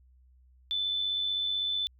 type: tone with amplitude modulation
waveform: sine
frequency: 3511 Hz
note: A7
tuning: 4 cents flat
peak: -26 dBFS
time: 0.71-1.87 s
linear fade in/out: 0 ms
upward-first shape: sine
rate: 95.9 Hz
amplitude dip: 35%
effects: added 63 Hz sine -57 dBFS peak until 1.99 s